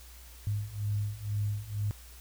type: beating tone pair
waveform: sine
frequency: 102.5 / 104.6 Hz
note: G#2 / G#2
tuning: -22 / +13 cents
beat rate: 2.1 Hz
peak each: -34 / -32 dBFS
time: 0.47-1.91 s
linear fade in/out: 0 ms
effects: added 60 Hz sine -49 dBFS peak until 2.2 s + white hiss -54 dBFS RMS until 2.2 s